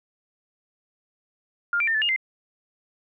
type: tone with pitch steps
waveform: sine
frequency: 1405 / 2354 / 1809 / 1743 / 2840 / 2082 Hz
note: F6 / D7 / A6 / A6 / F7 / C7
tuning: +10 / +3 / +48 / -17 / +28 / -9 cents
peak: -20 dBFS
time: 1.73-2.162 s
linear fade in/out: 2 ms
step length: 72 ms
effects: none